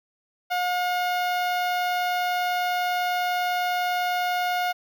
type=tone with notch filter; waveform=sawtooth; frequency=718 Hz; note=F5; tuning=48 cents sharp; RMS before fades=-25 dBFS; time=0.5-4.73 s; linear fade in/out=20 ms; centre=8200 Hz; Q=0.61; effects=none